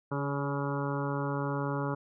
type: harmonic tone with a mistuned harmonic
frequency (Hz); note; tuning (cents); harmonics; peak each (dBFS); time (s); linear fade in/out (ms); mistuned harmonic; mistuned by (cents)
141.1; C#3; +31; 1 / 2 / 3 / 4 / 6 / 7 / 8 / 9 / 10; -33 / -36 / -38 / -39 / -41 / -41 / -42 / -43 / -43; 0.11-1.95; 10; 3; -16
effects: none